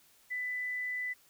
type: tone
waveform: sine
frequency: 1994 Hz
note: B6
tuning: 16 cents sharp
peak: -33 dBFS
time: 0.3-1.14 s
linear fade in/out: 20 ms
effects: white hiss -64 dBFS RMS until 1.29 s